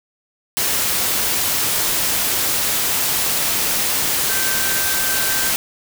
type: tone in noise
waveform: sine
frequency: 1556 Hz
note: G6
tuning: 13 cents flat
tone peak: -26 dBFS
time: 4.29-5.5 s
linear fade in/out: 0 ms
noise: white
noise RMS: -19 dBFS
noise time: 0.57-5.56 s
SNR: -10 dB
effects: none